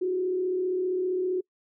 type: tone with frequency modulation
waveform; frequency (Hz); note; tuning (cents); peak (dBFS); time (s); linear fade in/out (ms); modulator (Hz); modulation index
sine; 367.8; F#4; -10; -24; 0.01-1.41; 10; 35.2; 0.42
effects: noise-tail reverb RT60 0.1 s tail -26 dB re dry